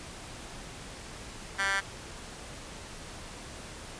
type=tone with high-pass filter; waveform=15% pulse; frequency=196 Hz; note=G3; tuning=in tune; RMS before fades=-29 dBFS; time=1.58-1.81 s; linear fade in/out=20 ms; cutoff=1400 Hz; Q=9.3; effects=pink hiss -44 dBFS RMS until 3.99 s + resampled to 22050 Hz